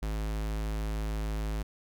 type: tone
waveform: square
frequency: 53.2 Hz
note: G#1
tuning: 42 cents sharp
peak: -31 dBFS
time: 0.02-1.63 s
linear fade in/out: 10 ms
effects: none